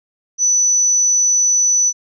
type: tone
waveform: sine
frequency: 5970 Hz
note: F#8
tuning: 15 cents sharp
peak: -11 dBFS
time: 0.38-1.93 s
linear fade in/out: 50 ms
effects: none